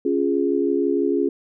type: chord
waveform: sine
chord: Db major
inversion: none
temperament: equal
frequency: 277.2 / 349.2 / 415.3 Hz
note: Db4 / F4 / Ab4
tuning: 0 / 0 / 0 cents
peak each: -22 dBFS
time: 0.05-1.29 s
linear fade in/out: 5 ms
effects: none